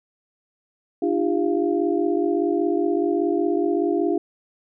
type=tone cluster; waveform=sine; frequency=298.9 / 343.9 / 400.3 / 693 Hz; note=D4 / F4 / G4 / F5; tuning=+31 / -27 / +36 / -14 cents; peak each=-24 / -22 / -24 / -30 dBFS; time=1.02-4.18 s; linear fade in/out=5 ms; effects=none